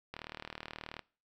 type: click train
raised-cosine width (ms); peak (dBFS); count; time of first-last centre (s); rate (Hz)
0.3; -25; 34; 0.14-0.993; 38.7
effects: noise-tail reverb RT60 0.4 s tail -23 dB re dry